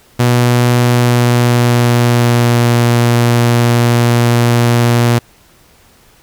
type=tone with pitch glide; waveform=sawtooth; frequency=121.6 to 119.17 Hz; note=B2 to A#2; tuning=-26 to +39 cents; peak=-4 dBFS; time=0.19-5.19 s; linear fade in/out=10 ms; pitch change=-35 cents; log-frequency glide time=0.92-2.72 s; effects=pink hiss -47 dBFS RMS until 6.22 s